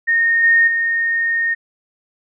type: tone with level steps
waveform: sine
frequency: 1843 Hz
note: A#6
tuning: 20 cents flat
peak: -12 / -9 / -15 dBFS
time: 0.07-1.55 s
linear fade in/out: 20 ms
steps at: 0.43 / 0.67 s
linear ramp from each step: 10 ms
effects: none